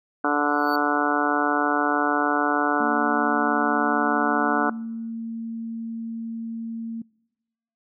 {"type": "harmonic tone", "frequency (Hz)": 146.4, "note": "D3", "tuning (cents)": -5, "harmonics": [2, 3, 4, 5, 6, 7, 8, 9, 10], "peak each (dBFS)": [-25, -30, -31, -27, -30, -30, -30, -28, -27], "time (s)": [0.24, 4.7], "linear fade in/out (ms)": 5}
{"type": "tone with exponential growth", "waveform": "square", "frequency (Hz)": 4502, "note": "C#8", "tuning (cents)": 26, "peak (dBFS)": -33, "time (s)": [0.45, 0.76], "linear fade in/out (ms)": 5, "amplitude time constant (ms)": 66}
{"type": "tone with pitch glide", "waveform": "sine", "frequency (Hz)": [230.3, 227.8], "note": ["A#3", "A#3"], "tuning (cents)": [-21, -40], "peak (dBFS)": -28, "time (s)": [2.8, 7.02], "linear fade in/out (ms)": 5, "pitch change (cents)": -19, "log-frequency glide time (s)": [2.94, 3.84]}
{"effects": ["noise-tail reverb RT60 1.0 s tail -26 dB re dry"]}